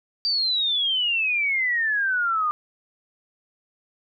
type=exponential sweep; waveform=sine; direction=down; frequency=4699 to 1200 Hz; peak=-20 dBFS; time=0.25-2.51 s; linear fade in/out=0 ms; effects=none